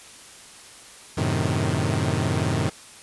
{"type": "chord", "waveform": "sawtooth", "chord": "F# diminished seventh", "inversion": "none", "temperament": "equal", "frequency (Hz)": [92.5, 110, 130.81, 155.56], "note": ["F#2", "A2", "C3", "Eb3"], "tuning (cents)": [0, 0, 0, 0], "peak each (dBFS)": -23, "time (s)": [1.17, 2.7], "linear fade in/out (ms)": 10, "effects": ["white hiss -45 dBFS RMS until 3.02 s", "resampled to 24000 Hz"]}